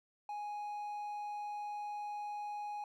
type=tone; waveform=triangle; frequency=830.6 Hz; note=G#5; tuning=in tune; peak=-37 dBFS; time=0.29-2.84 s; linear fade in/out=2 ms; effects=none